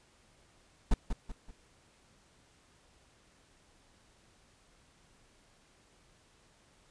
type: noise with echo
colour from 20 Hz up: brown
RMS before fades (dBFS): -23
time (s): 0.91-0.94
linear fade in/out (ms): 5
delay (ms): 190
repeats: 3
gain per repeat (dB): -8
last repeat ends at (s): 1.51
effects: pink hiss -65 dBFS RMS until 6.9 s + resampled to 22050 Hz